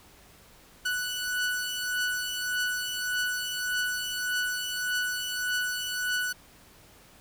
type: beating tone pair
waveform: sawtooth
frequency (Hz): 1480 / 1481.7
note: F#6 / F#6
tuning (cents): 0 / +2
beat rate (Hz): 1.7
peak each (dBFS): -30 / -26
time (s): 0.85-6.33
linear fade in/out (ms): 10
effects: pink hiss -55 dBFS RMS until 7.2 s